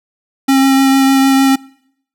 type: tone with vibrato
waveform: square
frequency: 269.3 Hz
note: C#4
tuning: 50 cents flat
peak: -8 dBFS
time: 0.48-1.56 s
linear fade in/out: 10 ms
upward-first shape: triangle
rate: 6.6 Hz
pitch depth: 14 cents each way
effects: noise-tail reverb RT60 0.7 s tail -24 dB re dry